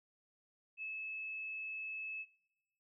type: tone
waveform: sine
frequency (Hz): 2600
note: E7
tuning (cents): -24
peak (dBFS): -40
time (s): 0.77-2.26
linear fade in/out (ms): 50
effects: noise-tail reverb RT60 0.9 s tail -19 dB re dry